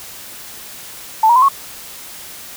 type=tone with pitch steps; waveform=sine; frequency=880 / 948.6 / 1022.6 / 1102.3 Hz; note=A5 / A#5 / C6 / C#6; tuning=0 / +30 / -40 / -10 cents; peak=-7 dBFS; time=1.23-1.486 s; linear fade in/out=5 ms; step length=64 ms; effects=white hiss -34 dBFS RMS until 2.56 s